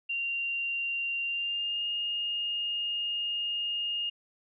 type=tone with pitch glide; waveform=sine; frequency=2770 to 2840 Hz; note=F7 to F7; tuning=-15 to +28 cents; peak=-29 dBFS; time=0.09-4.1 s; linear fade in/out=10 ms; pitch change=+43 cents; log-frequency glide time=1.23-1.86 s; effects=none